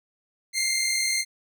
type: tone pair together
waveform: 15% pulse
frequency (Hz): 2093 / 2133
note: C7 / C7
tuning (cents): 0 / +33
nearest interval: unison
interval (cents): 33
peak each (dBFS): -18 / -22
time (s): 0.53-1.25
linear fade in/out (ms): 50
effects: none